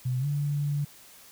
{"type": "tone with pitch glide", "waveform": "sine", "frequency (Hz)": [126.8, 144.82], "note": ["B2", "D3"], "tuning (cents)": [46, -24], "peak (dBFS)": -25, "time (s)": [0.05, 0.85], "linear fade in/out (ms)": 10, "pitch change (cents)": 230, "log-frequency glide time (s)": [0.19, 0.26], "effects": ["white hiss -52 dBFS RMS until 1.31 s"]}